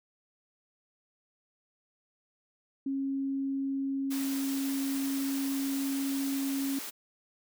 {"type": "tone with pitch glide", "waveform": "sine", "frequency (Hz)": [272.4, 274.1], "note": ["C#4", "C#4"], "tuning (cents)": [-30, -19], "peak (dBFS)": -29, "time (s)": [2.86, 6.79], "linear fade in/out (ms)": 5, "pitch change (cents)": 11, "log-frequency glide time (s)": [4, 6.13]}
{"type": "high-pass noise", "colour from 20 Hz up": "white", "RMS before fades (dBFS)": -40, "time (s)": [4.1, 6.91], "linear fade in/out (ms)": 20, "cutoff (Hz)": 200, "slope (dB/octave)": 48}
{"effects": []}